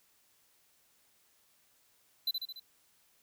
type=tone with echo; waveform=square; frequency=4018 Hz; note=B7; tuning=29 cents sharp; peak=-29 dBFS; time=2.27-2.31 s; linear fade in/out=5 ms; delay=72 ms; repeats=4; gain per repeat=-4 dB; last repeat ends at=2.598 s; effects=white hiss -69 dBFS RMS until 3.22 s